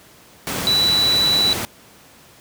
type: tone in noise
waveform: sine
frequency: 3951 Hz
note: B7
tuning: in tune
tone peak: -14 dBFS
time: 0.67-1.53 s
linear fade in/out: 0 ms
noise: pink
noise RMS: -24 dBFS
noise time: 0.47-1.65 s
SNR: +7 dB
effects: pink hiss -47 dBFS RMS until 2.4 s + high-pass 100 Hz 12 dB/octave